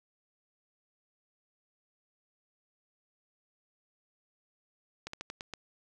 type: slowing click train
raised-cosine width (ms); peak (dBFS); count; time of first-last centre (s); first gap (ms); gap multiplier
0.2; -22; 6; 5.07-5.537; 64; 1.19
effects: none